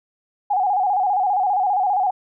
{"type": "tone with vibrato", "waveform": "sine", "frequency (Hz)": 780, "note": "G5", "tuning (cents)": -9, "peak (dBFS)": -16, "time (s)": [0.5, 2.11], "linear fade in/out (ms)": 10, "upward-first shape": "square", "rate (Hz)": 15, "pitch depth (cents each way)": 88, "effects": []}